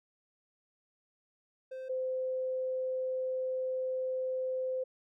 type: tone pair in turn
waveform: triangle / sine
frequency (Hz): 520 / 516.1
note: C5 / C5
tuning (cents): -11 / -24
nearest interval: unison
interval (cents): 13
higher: first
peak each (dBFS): -37 / -31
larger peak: second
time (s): 1.71-1.89 / 1.89-4.84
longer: second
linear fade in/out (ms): 10
effects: none